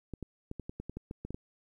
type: clicks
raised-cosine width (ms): 3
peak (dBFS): -26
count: 12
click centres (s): 0.137 / 0.227 / 0.514 / 0.597 / 0.695 / 0.8 / 0.896 / 0.97 / 1.111 / 1.25 / 1.306 / 1.345
effects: 11-bit